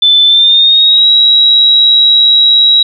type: tone with pitch glide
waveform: sine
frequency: 3520 to 3861 Hz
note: A7 to B7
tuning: 0 to -40 cents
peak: -3 dBFS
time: 0.02-2.83 s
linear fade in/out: 5 ms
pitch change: +160 cents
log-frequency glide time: 0.26-1.07 s
effects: none